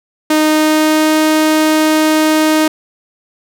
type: tone with pitch glide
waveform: sawtooth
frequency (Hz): 308.9 to 311.2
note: D#4 to D#4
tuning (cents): -12 to 0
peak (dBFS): -5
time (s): 0.3-2.68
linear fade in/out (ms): 5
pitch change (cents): +12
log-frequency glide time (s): 0.5-1.17
effects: none